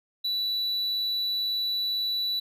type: tone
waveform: triangle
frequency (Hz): 3951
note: B7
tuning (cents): 0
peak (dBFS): -24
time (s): 0.24-2.4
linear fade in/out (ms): 10
effects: none